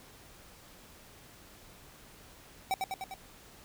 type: tone with echo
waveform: square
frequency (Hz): 767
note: G5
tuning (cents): -38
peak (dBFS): -28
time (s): 2.71-2.74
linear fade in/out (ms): 0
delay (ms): 100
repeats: 4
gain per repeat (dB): -3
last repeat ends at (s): 3.14
effects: pink hiss -55 dBFS RMS until 3.64 s